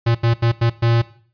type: tone bursts at uneven times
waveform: square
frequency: 116.54 Hz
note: A#2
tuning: in tune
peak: -14 dBFS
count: 5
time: 0.06-0.15 / 0.23-0.34 / 0.42-0.52 / 0.61-0.7 / 0.82-1.02 s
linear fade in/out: 10 ms
effects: noise-tail reverb RT60 0.5 s tail -17 dB re dry + resampled to 11025 Hz